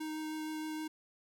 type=tone with vibrato; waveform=square; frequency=311.1 Hz; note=D#4; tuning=in tune; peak=-38 dBFS; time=0-0.88 s; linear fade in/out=10 ms; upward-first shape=triangle; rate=6.4 Hz; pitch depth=10 cents each way; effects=none